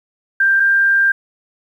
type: tone pair in turn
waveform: sine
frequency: 1582 / 1589.7 Hz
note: G6 / G6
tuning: +15 / +24 cents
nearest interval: unison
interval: 9 cents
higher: second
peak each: -10 dBFS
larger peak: neither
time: 0.4-0.6 / 0.6-1.12 s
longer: second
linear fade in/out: 5 ms
effects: 8-bit